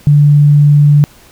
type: tone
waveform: sine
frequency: 146.2 Hz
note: D3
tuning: 7 cents flat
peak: -3 dBFS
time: 0.07-1.04 s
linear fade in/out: 0 ms
effects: pink hiss -42 dBFS RMS until 1.31 s